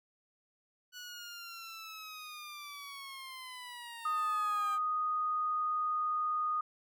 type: linear sweep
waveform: 15% pulse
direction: down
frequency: 1480 to 784 Hz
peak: -38 dBFS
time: 0.92-4.79 s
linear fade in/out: 50 ms
type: tone with pitch glide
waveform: sine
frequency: 1244.5 to 1234.5 Hz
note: D#6 to D#6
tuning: 0 to -14 cents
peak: -30 dBFS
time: 4.05-6.61 s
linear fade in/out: 5 ms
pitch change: -14 cents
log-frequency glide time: 4.48-6.4 s
effects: none